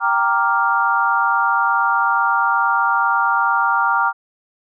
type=chord; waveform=sine; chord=G minor seventh; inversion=none; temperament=equal; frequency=784 / 932.3 / 1174.7 / 1396.9 Hz; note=G5 / Bb5 / D6 / F6; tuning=0 / 0 / 0 / 0 cents; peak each=-22 / -19 / -20 / -18 dBFS; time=0-4.13 s; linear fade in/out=50 ms; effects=none